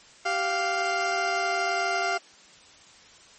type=tone pair together; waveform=20% pulse; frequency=388.8 / 698.5 Hz; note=G4 / F5; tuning=-14 / 0 cents; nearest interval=minor seventh; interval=1014 cents; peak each=-26 / -20 dBFS; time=0.25-2.18 s; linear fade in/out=10 ms; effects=white hiss -52 dBFS RMS until 3.38 s + MP3 32 kbps